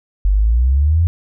sine exponential sweep, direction up, 46.25 to 87.8 Hz, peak -10 dBFS, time 0.25-1.07 s, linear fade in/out 0 ms, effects none

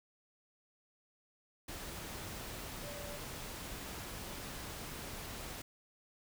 sine tone in noise, 581 Hz, D5, 19 cents flat, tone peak -48 dBFS, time 2.83-3.18 s, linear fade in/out 5 ms, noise pink, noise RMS -45 dBFS, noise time 1.68-5.62 s, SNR -6 dB, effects none

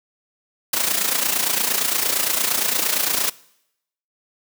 white noise with amplitude modulation, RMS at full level -18 dBFS, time 0.73-3.3 s, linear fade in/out 5 ms, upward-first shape sine, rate 28.7 Hz, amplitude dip 65%, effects noise-tail reverb RT60 0.8 s tail -22 dB re dry + high-pass 200 Hz 12 dB/octave

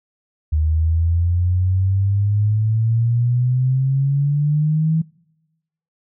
sine exponential sweep, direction up, 76.2 to 162.2 Hz, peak -14 dBFS, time 0.52-5.02 s, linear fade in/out 10 ms, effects noise-tail reverb RT60 1.0 s tail -25 dB re dry

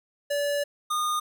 square tone pair in turn, 576 / 1222.8 Hz, D5 / D#6, -34 / -30 cents, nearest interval octave + minor second, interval 1304 cents, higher second, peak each -25 dBFS, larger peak neither, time 0.3-0.64 / 0.9-1.2 s, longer first, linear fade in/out 10 ms, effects none

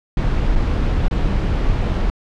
brown noise with dropouts, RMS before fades -17 dBFS, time 0.17-2.1 s, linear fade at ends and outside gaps 2 ms, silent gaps 0.554-0.558 / 1.083-1.11 s, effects low-pass 4000 Hz 12 dB/octave

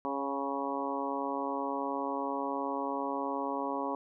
harmonic tone with a mistuned harmonic, 138.59 Hz, C#3, in tune, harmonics 2 / 3 / 4 / 5 / 6 / 7 / 8, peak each -37 / -40 / -39 / -42 / -40 / -37 / -40 dBFS, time 0.05-3.95 s, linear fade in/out 0 ms, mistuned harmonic 5, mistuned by +21 cents, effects none

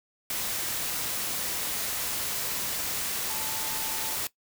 sine tone in noise, 880 Hz, A5, in tune, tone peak -41 dBFS, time 3.3-4.15 s, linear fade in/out 2 ms, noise white, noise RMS -31 dBFS, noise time 0.3-4.27 s, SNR -13 dB, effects noise-tail reverb RT60 0.1 s tail -18 dB re dry

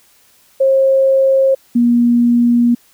sine tone pair in turn, 536 / 238.8 Hz, C5 / A#3, +42 / +42 cents, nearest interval octave + major second, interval 1400 cents, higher first, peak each -8 dBFS, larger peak neither, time 0.6-1.55 / 1.75-2.75 s, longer second, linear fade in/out 10 ms, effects white hiss -51 dBFS RMS until 2.93 s

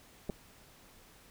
clicks, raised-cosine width 2 ms, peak -24 / -23 dBFS, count 2, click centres 0.294 / 0.299 s, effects pink hiss -59 dBFS RMS until 1.3 s

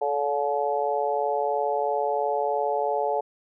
harmonic tone with a mistuned harmonic, 143 Hz, D3, 46 cents flat, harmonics 3 / 4 / 5 / 6, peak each -28 / -28 / -28 / -28 dBFS, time 0.01-3.21 s, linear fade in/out 10 ms, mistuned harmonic 3, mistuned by +20 cents, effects none

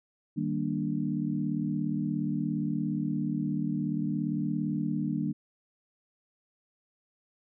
sine chord, Eb major seventh, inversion none, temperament equal, 155.56 / 196 / 233.1 / 293.7 Hz, Eb3 / G3 / Bb3 / D4, 0 / 0 / 0 / 0 cents, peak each -33 dBFS, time 0.36-5.33 s, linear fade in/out 20 ms, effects none

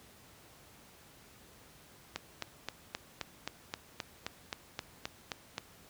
click train, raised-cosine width 0.2 ms, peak -18 dBFS, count 14, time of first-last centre 2.16-5.581 s, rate 3.8 Hz, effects pink hiss -58 dBFS RMS until 5.89 s + high-pass 60 Hz 12 dB/octave

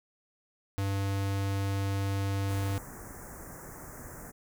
square tone, 98.4 Hz, G2, 7 cents sharp, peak -29 dBFS, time 0.78-2.78 s, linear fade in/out 0 ms
pink band-stop noise, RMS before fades -45 dBFS, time 2.48-4.32 s, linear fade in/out 20 ms, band 1900 to 6200 Hz, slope 48 dB/octave
effects none

